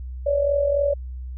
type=tone with amplitude modulation; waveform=sine; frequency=570 Hz; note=C#5; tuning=48 cents sharp; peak=-15 dBFS; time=0.26-0.94 s; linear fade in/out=10 ms; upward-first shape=sine; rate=43.6 Hz; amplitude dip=60%; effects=added 63 Hz sine -30 dBFS peak until 1.37 s